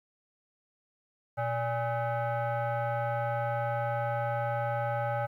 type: tone with frequency modulation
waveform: sine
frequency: 120 Hz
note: B2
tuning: 49 cents flat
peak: -27 dBFS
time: 1.37-5.27 s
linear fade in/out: 20 ms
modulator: 700 Hz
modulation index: 1.5
effects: tanh soft clip ceiling -23 dBFS + 11-bit